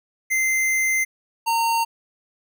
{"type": "tone pair in turn", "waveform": "square", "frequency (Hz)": [2077, 918.3], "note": ["C7", "A#5"], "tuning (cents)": [-13, -26], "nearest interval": "octave + major second", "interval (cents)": 1413, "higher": "first", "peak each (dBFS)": -19, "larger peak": "neither", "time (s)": [[0.3, 1.05], [1.46, 1.85]], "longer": "first", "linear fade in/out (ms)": 20, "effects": []}